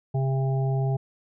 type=harmonic tone; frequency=133.8 Hz; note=C3; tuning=39 cents sharp; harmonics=1 / 3 / 5 / 6; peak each=-22 / -33 / -36 / -37 dBFS; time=0.14-0.97 s; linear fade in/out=10 ms; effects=none